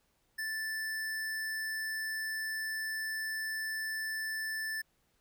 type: tone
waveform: square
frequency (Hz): 1760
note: A6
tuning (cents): 0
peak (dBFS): -35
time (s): 0.38-4.82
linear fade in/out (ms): 10
effects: pink hiss -74 dBFS RMS until 5.2 s